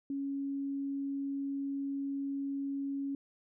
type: tone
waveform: sine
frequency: 277.2 Hz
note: C#4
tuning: in tune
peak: -33 dBFS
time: 0.1-3.15 s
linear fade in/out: 2 ms
effects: none